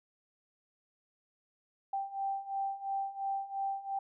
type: beating tone pair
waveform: sine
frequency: 783 / 785.9 Hz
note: G5 / G5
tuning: -2 / +4 cents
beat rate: 2.9 Hz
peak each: -38 / -35 dBFS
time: 1.93-3.99 s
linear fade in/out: 5 ms
effects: none